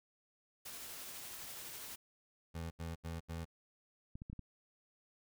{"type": "noise with tremolo", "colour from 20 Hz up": "white", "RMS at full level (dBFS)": -47, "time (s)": [0.65, 1.96], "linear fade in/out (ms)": 10, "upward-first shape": "triangle", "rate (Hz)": 12, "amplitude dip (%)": 25}
{"type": "tone bursts", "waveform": "25% pulse", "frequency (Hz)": 82.8, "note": "E2", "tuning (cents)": 8, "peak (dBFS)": -37, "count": 4, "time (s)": [2.54, 3.454], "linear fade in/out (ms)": 20, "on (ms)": 170, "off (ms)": 78}
{"type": "clicks", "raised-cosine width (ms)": 5, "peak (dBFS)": -34, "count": 5, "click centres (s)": [4.155, 4.219, 4.299, 4.33, 4.393]}
{"effects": []}